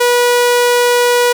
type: tone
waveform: sawtooth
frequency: 486.2 Hz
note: B4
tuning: 27 cents flat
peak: -5 dBFS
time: 0-1.33 s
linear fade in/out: 10 ms
effects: none